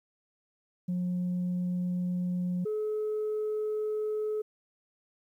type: tone pair in turn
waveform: sine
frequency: 179.2 / 427.7 Hz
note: F3 / A4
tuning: +45 / -49 cents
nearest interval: octave + minor third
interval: 1506 cents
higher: second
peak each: -26 / -27 dBFS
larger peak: first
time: 0.88-2.65 / 2.65-4.42 s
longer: neither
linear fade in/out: 10 ms
effects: tanh soft clip ceiling -26 dBFS + 11-bit